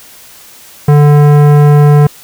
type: tone with tanh clipping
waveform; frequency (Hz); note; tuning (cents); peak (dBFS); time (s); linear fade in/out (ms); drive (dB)
sine; 146.83; D3; 0; -4; 0.88-2.07; 5; 17
effects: white hiss -36 dBFS RMS until 2.23 s